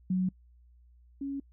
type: tone pair in turn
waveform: sine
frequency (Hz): 185 / 277.2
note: F#3 / C#4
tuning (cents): 0 / 0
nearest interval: perfect fifth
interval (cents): 700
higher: second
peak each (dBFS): -25 / -32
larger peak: first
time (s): 0.1-0.29 / 1.21-1.4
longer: neither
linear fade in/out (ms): 5
effects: noise-tail reverb RT60 0.1 s tail -26 dB re dry + added 60 Hz sine -56 dBFS peak until 1.52 s